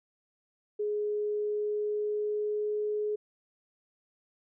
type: tone with pitch glide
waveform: sine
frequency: 418.3 to 421.2 Hz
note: G#4 to G#4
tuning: +12 to +24 cents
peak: -28 dBFS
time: 0.79-3.16 s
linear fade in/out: 10 ms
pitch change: +12 cents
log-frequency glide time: 1.11-2.89 s
effects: none